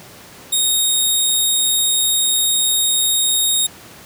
15% pulse tone, 3729 Hz, A#7, in tune, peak -7 dBFS, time 0.52-3.67 s, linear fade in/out 10 ms, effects pink hiss -40 dBFS RMS until 4.05 s + high-pass 100 Hz 12 dB/octave

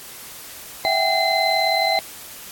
sine tone cluster, 654 / 752 / 791 / 2068 / 4064 Hz, E5 / F#5 / G5 / C7 / B7, -14 / +28 / +15 / -21 / +49 cents, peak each -23 dBFS, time 0.85-1.99 s, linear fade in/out 0 ms, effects white hiss -38 dBFS RMS until 2.51 s + AAC 64 kbps

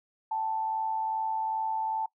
sine tone pair together, 777.5 / 880 Hz, G5 / A5, -14 / 0 cents, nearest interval major second, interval 214 cents, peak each -38 / -28 dBFS, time 0.31-2.06 s, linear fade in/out 5 ms, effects noise-tail reverb RT60 0.1 s tail -20 dB re dry

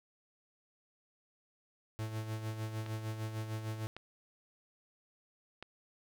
45% pulse tone with tremolo, 109.6 Hz, A2, 6 cents flat, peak -35 dBFS, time 1.99-3.87 s, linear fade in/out 0 ms, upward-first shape sine, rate 6.6 Hz, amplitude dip 55%
clicks, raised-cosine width 0.3 ms, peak -29 dBFS, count 3, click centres 2.863 / 3.966 / 5.626 s
effects none

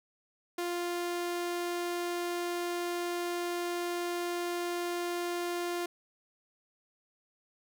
sawtooth tone, 349.3 Hz, F4, in tune, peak -28 dBFS, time 0.58-5.86 s, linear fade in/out 5 ms, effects none

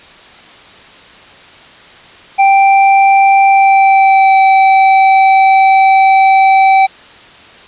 square tone with pitch glide, 784 to 771.4 Hz, G5 to G5, 0 to -28 cents, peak -5 dBFS, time 2.38-6.87 s, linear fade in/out 20 ms, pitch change -28 cents, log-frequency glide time 3.47-4.39 s, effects white hiss -37 dBFS RMS until 7.67 s + resampled to 8000 Hz

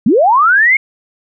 sine linear sweep, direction up, 181.1 to 2200 Hz, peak -6 dBFS, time 0.06-0.77 s, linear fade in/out 5 ms, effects none

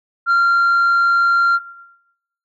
sine tone, 1383 Hz, F6, 17 cents flat, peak -8 dBFS, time 0.26-1.6 s, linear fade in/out 50 ms, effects noise-tail reverb RT60 0.9 s tail -21 dB re dry + tanh soft clip ceiling -10 dBFS

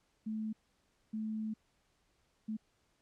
sine tone bursts at uneven times, 217.6 Hz, A3, 19 cents flat, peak -35 dBFS, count 3, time 0.26-0.53 / 1.13-1.54 / 2.48-2.57 s, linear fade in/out 10 ms, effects pink hiss -75 dBFS RMS until 3.01 s + low-pass 9000 Hz 12 dB/octave

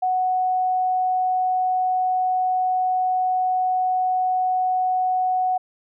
sine tone, 740 Hz, F#5, in tune, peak -18 dBFS, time 0.02-5.58 s, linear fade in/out 10 ms, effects none

